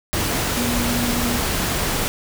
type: tone in noise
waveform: sine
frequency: 240 Hz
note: B3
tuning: 49 cents flat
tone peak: -22 dBFS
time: 0.57-1.38 s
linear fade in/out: 0 ms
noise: pink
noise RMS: -22 dBFS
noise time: 0.13-2.08 s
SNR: -3 dB
effects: none